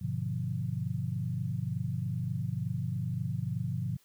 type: chord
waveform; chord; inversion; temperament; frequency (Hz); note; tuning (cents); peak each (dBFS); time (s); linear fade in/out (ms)
sine; G# diminished seventh; none; equal with one note detuned; 101.28 / 123.47 / 146.83 / 174.61; G#2 / B2 / D3 / F3; -43 / 0 / 0 / 0; -37 / -34 / -37 / -37; 0.01-3.97; 10
effects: white hiss -66 dBFS RMS until 4.04 s